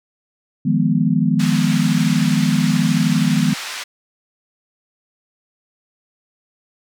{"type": "chord", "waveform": "sine", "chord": "F half-diminished seventh", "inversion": "third", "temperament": "equal", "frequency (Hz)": [155.56, 174.61, 207.7, 246.9], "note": ["Eb3", "F3", "Ab3", "Cb4"], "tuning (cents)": [0, 0, 0, 0], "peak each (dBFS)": -19, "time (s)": [0.65, 3.54], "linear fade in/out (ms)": 10}
{"type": "band-pass noise", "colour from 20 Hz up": "pink", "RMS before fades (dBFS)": -29, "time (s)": [1.39, 3.84], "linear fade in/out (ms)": 10, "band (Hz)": [1400, 6900], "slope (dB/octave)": 12}
{"effects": []}